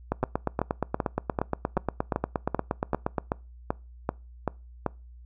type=two click trains; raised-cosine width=1 ms; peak=-11 / -11 dBFS; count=13 / 27; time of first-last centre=0.23-4.863 / 0.12-3.182 s; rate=2.59 / 8.49 Hz; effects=noise-tail reverb RT60 0.3 s tail -24 dB re dry + added 60 Hz sine -45 dBFS peak until 5.25 s